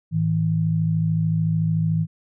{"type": "tone pair together", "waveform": "sine", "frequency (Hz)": [107.59, 161.2], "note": ["A2", "E3"], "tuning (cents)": [-38, -38], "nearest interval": "perfect fifth", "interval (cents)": 700, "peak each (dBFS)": [-24, -19], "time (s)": [0.11, 2.07], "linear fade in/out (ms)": 50, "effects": []}